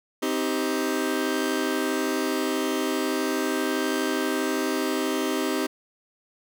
sawtooth chord, C minor, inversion none, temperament just, 261.6 / 314 / 392.4 Hz, C4 / Eb4 / G4, 0 / +16 / +2 cents, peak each -24 dBFS, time 0.22-5.67 s, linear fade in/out 10 ms, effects none

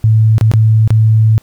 sine tone with dropouts, 110 Hz, A2, in tune, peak -5 dBFS, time 0.04-1.38 s, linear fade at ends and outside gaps 0 ms, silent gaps 0.382-0.411 / 0.515-0.537 / 0.876-0.905 s, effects pink hiss -49 dBFS RMS until 1.42 s

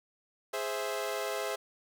sawtooth chord, Ab augmented, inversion none, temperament equal, 415.3 / 523.3 / 659.3 Hz, Ab4 / C5 / E5, 0 / 0 / 0 cents, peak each -33 dBFS, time 0.53-1.56 s, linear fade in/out 10 ms, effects none

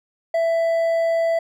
triangle tone with hard clipping, 663 Hz, E5, 10 cents sharp, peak -18 dBFS, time 0.34-1.39 s, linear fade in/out 5 ms, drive 7 dB, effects none

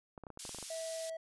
clicks, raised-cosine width 1 ms, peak -33 dBFS, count 10, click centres 0.178 / 0.237 / 0.268 / 0.303 / 0.374 / 0.452 / 0.493 / 0.547 / 0.586 / 0.627 s
pink high-pass noise, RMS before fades -45 dBFS, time 0.39-1.1 s, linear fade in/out 5 ms, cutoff 4600 Hz, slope 12 dB/octave
triangle tone, 650 Hz, E5, 24 cents flat, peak -37 dBFS, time 0.7-1.17 s, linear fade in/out 5 ms
effects resampled to 24000 Hz

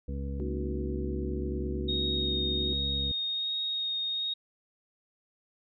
harmonic tone, 69.3 Hz, C#2, in tune, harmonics 1 / 2 / 3 / 4 / 6 / 7, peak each -33 / -40 / -41 / -44 / -56 / -45 dBFS, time 0.08-3.12 s, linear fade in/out 5 ms
sine chord, D# minor seventh, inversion second, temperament equal with one note detuned, 228.9 / 277.2 / 311.1 / 370 Hz, A#3 / C#4 / D#4 / F#4, -31 / 0 / 0 / 0 cents, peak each -40 / -41 / -42 / -36 dBFS, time 0.4-2.73 s, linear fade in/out 0 ms
sine tone with vibrato, 3729 Hz, A#7, in tune, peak -29 dBFS, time 1.88-4.34 s, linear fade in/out 10 ms, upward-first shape sine, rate 1.3 Hz, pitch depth 10 cents each way
effects none

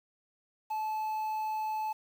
triangle tone with quantisation, 867 Hz, A5, 26 cents flat, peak -29 dBFS, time 0.7-1.93 s, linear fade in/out 10 ms, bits 9, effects none

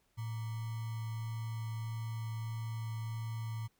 sine tone with sample-and-hold, 112.3 Hz, A2, 36 cents sharp, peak -36 dBFS, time 0.17-3.68 s, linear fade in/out 20 ms, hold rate 1050 Hz, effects pink hiss -75 dBFS RMS until 3.79 s

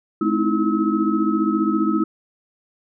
sine tone cluster, 213.5 / 259.8 / 315 / 329.9 / 1288 Hz, G#3 / C4 / D#4 / E4 / E6, +48 / -12 / +21 / +1 / -41 cents, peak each -22 / -26 / -21 / -23 / -26 dBFS, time 0.21-2.04 s, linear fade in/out 5 ms, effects none

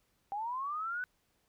sine linear sweep, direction up, 784 to 1511 Hz, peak -34 dBFS, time 0.32-1.04 s, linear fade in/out 0 ms, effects pink hiss -75 dBFS RMS until 1.48 s

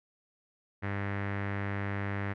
sawtooth tone with low-pass filter, 100 Hz, G2, 35 cents sharp, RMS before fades -34 dBFS, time 0.82-2.34 s, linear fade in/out 20 ms, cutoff 1900 Hz, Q 3.5, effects none

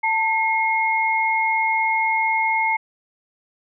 sine tone pair together, 890.8 / 2152 Hz, A5 / C7, +21 / +48 cents, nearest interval octave + minor third, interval 1527 cents, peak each -20 dBFS, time 0.03-2.77 s, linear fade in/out 10 ms, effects none

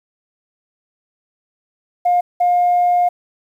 sine tone bursts at uneven times, 710 Hz, F5, 28 cents sharp, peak -10 dBFS, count 2, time 2.05-2.21 / 2.4-3.09 s, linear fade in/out 10 ms, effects tanh soft clip ceiling -8 dBFS + 8-bit

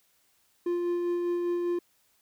triangle tone with tremolo, 349.2 Hz, F4, in tune, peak -23 dBFS, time 0.66-1.79 s, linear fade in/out 5 ms, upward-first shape sine, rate 5 Hz, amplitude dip 25%, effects white hiss -68 dBFS RMS until 2.21 s

